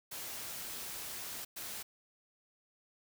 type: noise bursts at uneven times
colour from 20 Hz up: white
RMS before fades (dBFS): -43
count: 2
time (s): 0.11-1.45 / 1.56-1.83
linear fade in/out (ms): 10
effects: none